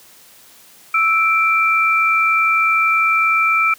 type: tone pair together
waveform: sine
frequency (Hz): 1318.3 / 2349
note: E6 / D7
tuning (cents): 0 / 0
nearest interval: minor seventh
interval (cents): 1000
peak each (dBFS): -15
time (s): 0.94-3.74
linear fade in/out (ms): 5
effects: white hiss -46 dBFS RMS until 3.78 s + high-pass 80 Hz 12 dB/octave